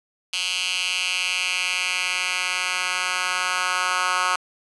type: tone with high-pass filter sweep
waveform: 10% pulse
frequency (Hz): 182.4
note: F#3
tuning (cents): -24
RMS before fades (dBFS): -24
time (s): 0.33-4.36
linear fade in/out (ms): 2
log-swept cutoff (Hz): 3100 to 1300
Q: 2.5
effects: resampled to 24000 Hz + 7-bit